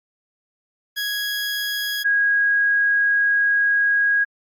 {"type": "tone pair in turn", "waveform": ["20% pulse", "sine"], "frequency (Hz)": [1661.2, 1645], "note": ["G#6", "G#6"], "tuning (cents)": [0, -17], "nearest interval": "unison", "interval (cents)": 17, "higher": "first", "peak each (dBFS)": [-18, -15], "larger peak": "second", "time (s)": [[0.96, 2.04], [2.04, 4.25]], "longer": "second", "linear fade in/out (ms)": 20, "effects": ["Opus 48 kbps"]}